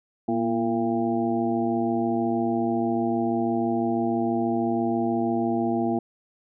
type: harmonic tone with a mistuned harmonic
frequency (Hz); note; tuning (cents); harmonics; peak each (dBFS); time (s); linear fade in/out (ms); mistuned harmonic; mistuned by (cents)
114.1; A#2; -37; 1 / 2 / 3 / 4 / 6 / 7; -37 / -25 / -26 / -36 / -30 / -32; 0.28-5.99; 5; 2; +59
effects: none